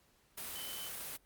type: tone in noise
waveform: sine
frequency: 3041 Hz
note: F#7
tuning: 47 cents sharp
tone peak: -46 dBFS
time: 0.55-0.89 s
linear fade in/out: 10 ms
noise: white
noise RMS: -43 dBFS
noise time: 0.37-1.17 s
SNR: -6 dB
effects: pink hiss -70 dBFS RMS until 1.25 s + Opus 48 kbps